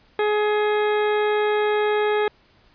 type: harmonic tone with a mistuned harmonic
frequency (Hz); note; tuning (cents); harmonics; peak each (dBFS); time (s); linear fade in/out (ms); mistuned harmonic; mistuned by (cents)
420.7; G#4; +22; 1 / 2 / 3 / 4 / 5 / 6 / 8 / 9; -19 / -26 / -31 / -30 / -33 / -37 / -38 / -41; 0.19-2.28; 2; 8; -48
effects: pink hiss -57 dBFS RMS until 2.74 s + resampled to 11025 Hz